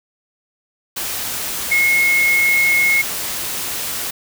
sine tone in noise, 2167 Hz, C#7, 40 cents flat, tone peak -12 dBFS, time 1.71-3.02 s, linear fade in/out 10 ms, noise white, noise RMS -24 dBFS, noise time 0.96-4.11 s, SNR +9 dB, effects none

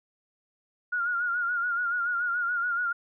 sine tone with vibrato, 1423 Hz, F6, 32 cents sharp, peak -25 dBFS, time 0.92-2.93 s, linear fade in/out 10 ms, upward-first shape sine, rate 7 Hz, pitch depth 56 cents each way, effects none

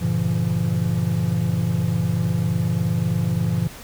triangle chord, G diminished seventh, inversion none, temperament just, 98 / 117.6 / 141.12 / 169.34 Hz, G2 / Bb2 / Db3 / Fb3, 0 / +16 / +31 / +47 cents, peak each -24 / -22 / -25 / -20 dBFS, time 0.01-3.68 s, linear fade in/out 10 ms, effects pink hiss -40 dBFS RMS until 3.83 s

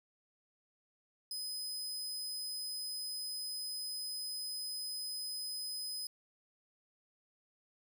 sawtooth tone, 5030 Hz, D#8, 18 cents sharp, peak -36 dBFS, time 1.31-6.07 s, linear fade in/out 2 ms, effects none

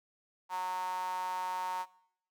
sawtooth tone with high-pass filter, 183.6 Hz, F#3, 13 cents flat, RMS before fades -36 dBFS, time 0.49-1.86 s, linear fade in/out 50 ms, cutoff 920 Hz, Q 8.9, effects noise-tail reverb RT60 0.7 s tail -21 dB re dry

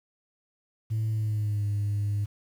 sine tone with pitch glide, 110 to 102.63 Hz, A2 to G#2, 0 to -20 cents, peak -23 dBFS, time 0.9-2.26 s, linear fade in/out 20 ms, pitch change -120 cents, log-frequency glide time 1.09-1.65 s, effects tanh soft clip ceiling -23 dBFS + 9-bit

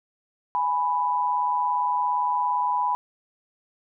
sine tone pair together, 832 / 989.4 Hz, G#5 / B5, +3 / +3 cents, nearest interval minor third, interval 300 cents, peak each -27 / -22 dBFS, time 0.55-2.95 s, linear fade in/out 0 ms, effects none

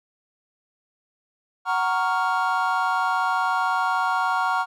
triangle chord, Gb major seventh, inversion none, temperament equal with one note detuned, 746 / 932.3 / 1108.7 / 1396.9 Hz, Gb5 / Bb5 / Db6 / F6, +14 / 0 / 0 / 0 cents, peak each -24 dBFS, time 1.65-4.66 s, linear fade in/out 50 ms, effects none

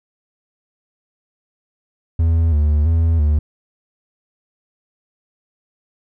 triangle tone with vibrato, 78.4 Hz, D#2, 14 cents sharp, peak -10 dBFS, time 2.19-3.39 s, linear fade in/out 5 ms, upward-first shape square, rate 1.5 Hz, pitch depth 83 cents each way, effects none

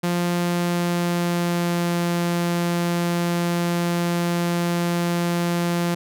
sawtooth tone with pitch glide, 174.61 to 172.7 Hz, F3 to F3, 0 to -19 cents, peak -16 dBFS, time 0.03-5.95 s, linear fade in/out 10 ms, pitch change -19 cents, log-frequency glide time 0.3-1.96 s, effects none

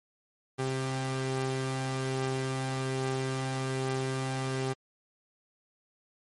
sawtooth tone pair together, 132.1 / 395.1 Hz, C3 / G4, +17 / +14 cents, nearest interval octave + perfect fifth, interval 1897 cents, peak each -27 / -31 dBFS, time 0.58-4.74 s, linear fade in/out 20 ms, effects MP3 48 kbps

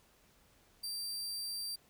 sawtooth tone, 4699 Hz, D8, in tune, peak -35 dBFS, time 0.83-1.76 s, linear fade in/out 10 ms, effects pink hiss -67 dBFS RMS until 1.89 s

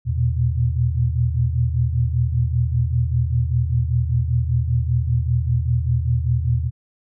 sine tone cluster, 80 / 117.8 / 122.9 Hz, D#2 / A#2 / B2, +49 / +19 / -8 cents, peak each -21 dBFS, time 0.05-6.71 s, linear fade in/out 50 ms, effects none

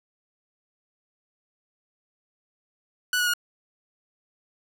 sawtooth tone with pitch steps, 1480 / 1457.9 / 1436.2 Hz, F#6 / F#6 / F6, 0 / -26 / +48 cents, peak -18 dBFS, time 3.13-3.337 s, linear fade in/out 2 ms, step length 69 ms, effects none

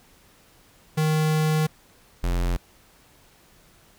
square tone pair in turn, 155.56 / 43.8 Hz, D#3 / F1, 0 / +6 cents, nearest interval octave + minor seventh, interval 2194 cents, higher first, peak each -20 / -22 dBFS, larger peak first, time 0.97-1.67 / 2.23-2.57 s, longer first, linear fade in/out 10 ms, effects pink hiss -56 dBFS RMS until 3.98 s

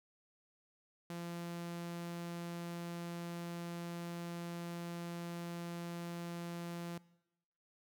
sawtooth tone, 171.5 Hz, F3, 31 cents flat, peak -38 dBFS, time 1.1-6.98 s, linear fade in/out 2 ms, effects noise-tail reverb RT60 0.9 s tail -21 dB re dry

